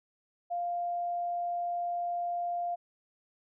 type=tone; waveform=sine; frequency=698.5 Hz; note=F5; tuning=in tune; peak=-30 dBFS; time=0.5-2.76 s; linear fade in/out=20 ms; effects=none